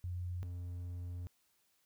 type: tone pair in turn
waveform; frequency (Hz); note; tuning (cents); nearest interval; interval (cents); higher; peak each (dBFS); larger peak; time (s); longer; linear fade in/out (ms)
sine / triangle; 89.2 / 88.28; F2 / F2; +37 / +19; unison; 18; first; -37 / -38; first; 0.04-0.43 / 0.43-1.27; second; 0
effects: white hiss -75 dBFS RMS until 1.85 s